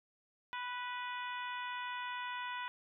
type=harmonic tone with a mistuned harmonic; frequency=493.9 Hz; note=B4; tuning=in tune; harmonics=2 / 3 / 4 / 5 / 6 / 7; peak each=-41 / -45 / -47 / -49 / -51 / -52 dBFS; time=0.53-2.68 s; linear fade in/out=0 ms; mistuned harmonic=4; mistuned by=-16 cents; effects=none